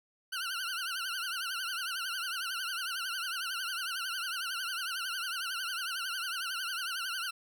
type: tone with vibrato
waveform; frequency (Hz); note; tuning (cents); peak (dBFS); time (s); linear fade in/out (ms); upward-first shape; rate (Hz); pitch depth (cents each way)
20% pulse; 1450; F#6; -35; -29; 0.32-7.31; 10; triangle; 11; 160
effects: none